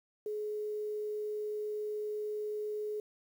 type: tone with quantisation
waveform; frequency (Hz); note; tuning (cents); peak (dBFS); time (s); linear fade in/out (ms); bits
sine; 423; G#4; +32; -34; 0.26-3; 2; 10
effects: none